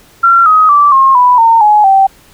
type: tone with pitch steps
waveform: sine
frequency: 1367 / 1260.8 / 1162.9 / 1072.5 / 989.2 / 912.4 / 841.5 / 776.1 Hz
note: F6 / D#6 / D6 / C6 / B5 / A#5 / G#5 / G5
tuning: -37 / +23 / -17 / +42 / +3 / -37 / +23 / -18 cents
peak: -3 dBFS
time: 0.23-2.07 s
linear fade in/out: 10 ms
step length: 230 ms
effects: pink hiss -43 dBFS RMS until 2.33 s